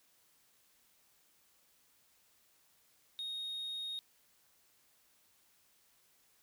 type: tone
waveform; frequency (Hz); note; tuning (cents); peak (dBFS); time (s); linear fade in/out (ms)
sine; 3729; A#7; 0; -36; 3.19-3.99; 0
effects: tanh soft clip ceiling -37 dBFS + white hiss -70 dBFS RMS until 6.42 s